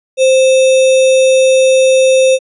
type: tone with sample-and-hold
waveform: sine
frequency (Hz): 523.3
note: C5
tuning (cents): 0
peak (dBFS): -5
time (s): 0.17-2.39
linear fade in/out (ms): 50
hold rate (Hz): 3150
effects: resampled to 24000 Hz